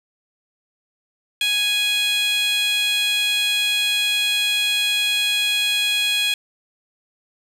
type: tone with high-pass filter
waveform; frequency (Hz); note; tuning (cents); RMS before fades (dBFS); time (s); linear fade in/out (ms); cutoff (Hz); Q
15% pulse; 830.6; G#5; 0; -20; 1.41-6.34; 2; 3000; 3.2
effects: resampled to 32000 Hz + 8-bit